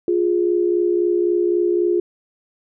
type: tone pair together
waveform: sine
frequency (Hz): 351.5 / 415.3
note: F4 / G#4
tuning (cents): +11 / 0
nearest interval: minor third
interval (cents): 289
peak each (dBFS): -16 / -21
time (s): 0.08-2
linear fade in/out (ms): 2
effects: none